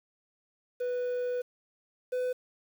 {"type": "tone pair in turn", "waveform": "triangle", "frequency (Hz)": [493.9, 502], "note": ["B4", "B4"], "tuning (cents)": [0, 28], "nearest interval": "unison", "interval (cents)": 28, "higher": "second", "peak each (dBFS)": [-27, -26], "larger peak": "second", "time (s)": [[0.8, 1.42], [2.12, 2.33]], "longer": "first", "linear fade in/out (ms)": 10, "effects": ["9-bit"]}